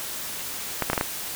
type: clicks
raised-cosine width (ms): 0.5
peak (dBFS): -7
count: 5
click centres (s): 0.823 / 0.9 / 0.932 / 0.978 / 1.011
effects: white hiss -33 dBFS RMS until 1.35 s